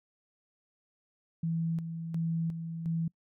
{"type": "tone with tremolo", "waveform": "sine", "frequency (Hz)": 164.81, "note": "E3", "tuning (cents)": 0, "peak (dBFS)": -28, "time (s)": [1.43, 3.08], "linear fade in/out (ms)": 5, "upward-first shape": "square", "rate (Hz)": 1.4, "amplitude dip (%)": 55, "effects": ["noise-tail reverb RT60 0.1 s tail -25 dB re dry"]}